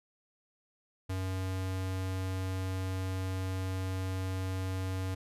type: tone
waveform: square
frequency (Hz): 94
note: F#2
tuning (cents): +28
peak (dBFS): -33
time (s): 1.09-5.15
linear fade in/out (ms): 10
effects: resampled to 32000 Hz